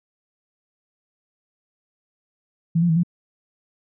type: tone with pitch steps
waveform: sine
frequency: 165.7 / 173.4 / 161.3 / 173 Hz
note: E3 / F3 / E3 / F3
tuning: +9 / -12 / -37 / -16 cents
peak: -15 dBFS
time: 2.75-3.034 s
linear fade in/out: 10 ms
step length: 71 ms
effects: none